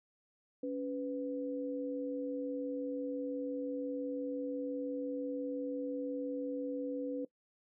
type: tone pair together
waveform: sine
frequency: 279.6 / 498.2 Hz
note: C#4 / B4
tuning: +15 / +15 cents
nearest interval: minor seventh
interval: 1000 cents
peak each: -37 / -38 dBFS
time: 0.63-7.25 s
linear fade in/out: 5 ms
effects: noise-tail reverb RT60 0.1 s tail -19 dB re dry